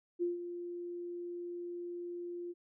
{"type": "tone with ADSR envelope", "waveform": "sine", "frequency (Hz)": 349.2, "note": "F4", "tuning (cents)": 0, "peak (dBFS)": -29, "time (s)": [0.19, 2.54], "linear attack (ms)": 33, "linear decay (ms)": 150, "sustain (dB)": -10, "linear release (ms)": 33, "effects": []}